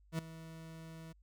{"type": "tone with ADSR envelope", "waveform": "40% pulse", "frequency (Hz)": 162.2, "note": "E3", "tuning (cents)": -28, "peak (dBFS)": -31, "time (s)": [0.12, 1.13], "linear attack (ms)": 68, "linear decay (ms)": 4, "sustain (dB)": -16, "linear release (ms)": 14, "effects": ["added 50 Hz sine -62 dBFS peak until 1.22 s"]}